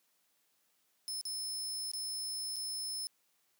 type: tone with dropouts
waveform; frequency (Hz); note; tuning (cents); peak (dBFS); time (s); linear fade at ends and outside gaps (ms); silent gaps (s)
25% pulse; 5240; E8; -11; -32; 1.08-3.07; 0; 1.212-1.253 / 1.915-1.935 / 2.56-2.565
effects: white hiss -75 dBFS RMS until 3.59 s + high-pass 150 Hz 12 dB/octave